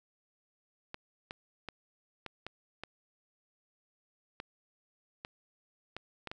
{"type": "clicks", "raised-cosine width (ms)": 0.3, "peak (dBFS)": -24, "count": 11, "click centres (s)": [0.944, 1.309, 1.687, 2.263, 2.466, 2.836, 4.401, 5.249, 5.966, 6.273, 6.315], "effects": []}